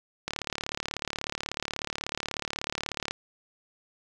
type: click train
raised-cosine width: 0.2 ms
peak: -13 dBFS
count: 104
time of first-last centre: 0.28-3.11 s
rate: 36.4 Hz
effects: none